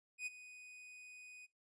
45% pulse tone with ADSR envelope, 2489 Hz, D#7, in tune, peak -38 dBFS, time 0.18-1.47 s, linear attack 84 ms, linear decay 23 ms, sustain -15 dB, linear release 25 ms, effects noise-tail reverb RT60 0.2 s tail -23 dB re dry + resampled to 22050 Hz

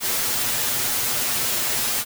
white noise with comb filter, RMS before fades -23 dBFS, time 0-2.05 s, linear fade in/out 50 ms, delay 8.3 ms, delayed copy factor +0.75, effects none

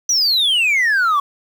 sine exponential sweep, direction down, 6020 to 1108.7 Hz, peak -10 dBFS, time 0.09-1.2 s, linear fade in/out 5 ms, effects tanh soft clip ceiling -12 dBFS + 7-bit

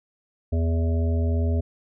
harmonic tone, 82.5 Hz, E2, 2 cents sharp, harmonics 1 / 3 / 5 / 7 / 8, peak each -20 / -30 / -34 / -37 / -38 dBFS, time 0.52-1.61 s, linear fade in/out 10 ms, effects none

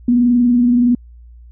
sine tone with frequency modulation, 242.8 Hz, B3, 29 cents flat, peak -9 dBFS, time 0.08-0.95 s, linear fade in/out 5 ms, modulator 21.4 Hz, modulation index 0.29, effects added 59 Hz sine -37 dBFS peak until 1.51 s

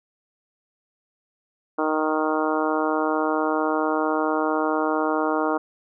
harmonic tone, 155.56 Hz, D#3, in tune, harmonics 2 / 3 / 4 / 5 / 6 / 7 / 8 / 9, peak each -25 / -27 / -28 / -29 / -30 / -30 / -31 / -32 dBFS, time 1.78-5.58 s, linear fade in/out 10 ms, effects none

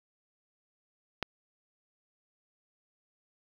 click, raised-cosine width 0.3 ms, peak -14 dBFS, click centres 1.227 s, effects 7-bit

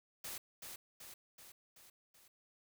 white noise with echo, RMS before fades -45 dBFS, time 0.24-0.38 s, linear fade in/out 5 ms, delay 380 ms, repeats 5, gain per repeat -4 dB, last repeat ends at 2.28 s, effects none

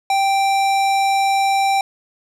sine tone with hard clipping, 784 Hz, G5, in tune, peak -16 dBFS, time 0.1-1.81 s, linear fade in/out 2 ms, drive 17 dB, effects none

